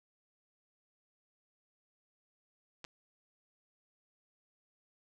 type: clicks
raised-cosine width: 0.2 ms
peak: -28 dBFS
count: 2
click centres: 2.843 / 2.849 s
effects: none